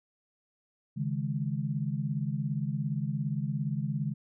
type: chord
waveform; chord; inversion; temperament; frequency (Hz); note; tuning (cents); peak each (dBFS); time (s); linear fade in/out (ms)
sine; C# suspended second; none; just; 138.59 / 155.92 / 207.9; C#3 / D#3 / G#3; 0 / +4 / +2; -32 / -33 / -35; 0.96-4.14; 20
effects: none